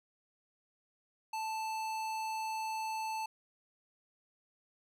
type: tone with hard clipping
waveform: sine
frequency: 880 Hz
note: A5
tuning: in tune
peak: -37 dBFS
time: 1.33-3.26 s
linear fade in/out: 5 ms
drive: 18 dB
effects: none